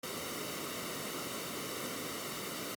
pink noise with comb filter, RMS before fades -40 dBFS, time 0.03-2.75 s, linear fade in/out 5 ms, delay 1.2 ms, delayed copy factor -0.6, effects high-pass 150 Hz 12 dB/octave + AAC 64 kbps

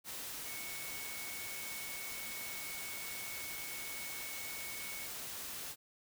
sine tone in noise, 2217 Hz, C#7, in tune, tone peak -47 dBFS, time 0.44-5.09 s, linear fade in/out 50 ms, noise white, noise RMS -44 dBFS, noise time 0.04-5.76 s, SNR -6 dB, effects none

